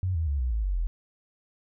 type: tone with pitch steps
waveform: sine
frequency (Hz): 92.5 / 80.99 / 70.92 / 62.09 / 54.37 / 47.61 / 41.68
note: F#2 / E2 / C#2 / B1 / A1 / G1 / E1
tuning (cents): 0 / -30 / +40 / +10 / -20 / -50 / +20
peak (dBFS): -24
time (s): 0.03-0.87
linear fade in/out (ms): 0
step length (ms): 120
effects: none